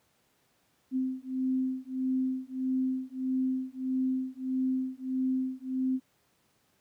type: beating tone pair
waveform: sine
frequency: 258.9 / 260.5 Hz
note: C4 / C4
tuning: -18 / -7 cents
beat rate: 1.6 Hz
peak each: -31 dBFS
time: 0.91-6 s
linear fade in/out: 50 ms
effects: pink hiss -70 dBFS RMS until 6.8 s + high-pass 100 Hz 12 dB/octave